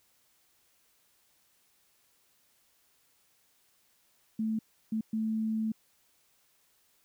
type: tone bursts at uneven times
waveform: sine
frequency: 220 Hz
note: A3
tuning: in tune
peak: -28 dBFS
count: 3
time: 4.39-4.59 / 4.92-5.01 / 5.13-5.72 s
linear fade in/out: 5 ms
effects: white hiss -69 dBFS RMS until 7.04 s